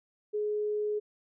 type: tone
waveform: sine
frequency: 420.4 Hz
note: G#4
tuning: 21 cents sharp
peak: -28 dBFS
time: 0.33-1 s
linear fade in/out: 20 ms
effects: none